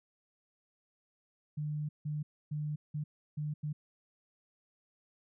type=tone bursts at uneven times; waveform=sine; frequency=150 Hz; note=D3; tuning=37 cents sharp; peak=-33 dBFS; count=6; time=1.57-1.89 / 2.05-2.23 / 2.51-2.76 / 2.94-3.04 / 3.37-3.54 / 3.63-3.73 s; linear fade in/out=10 ms; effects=none